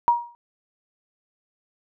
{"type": "tone with exponential decay", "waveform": "sine", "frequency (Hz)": 950, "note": "A#5", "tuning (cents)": 33, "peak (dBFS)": -11, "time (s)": [0.08, 0.35], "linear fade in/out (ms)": 0, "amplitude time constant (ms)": 57, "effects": []}